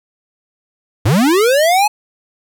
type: linear sweep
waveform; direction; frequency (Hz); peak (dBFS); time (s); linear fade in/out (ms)
square; up; 86.2 to 860; -10; 1.05-1.88; 10
effects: 8-bit